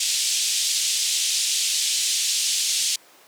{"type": "band-pass noise", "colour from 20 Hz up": "white", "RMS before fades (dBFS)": -23, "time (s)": [0, 2.96], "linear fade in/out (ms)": 5, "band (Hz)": [2900, 8200], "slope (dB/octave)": 24, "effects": ["pink hiss -51 dBFS RMS until 3.27 s", "high-pass 400 Hz 12 dB/octave"]}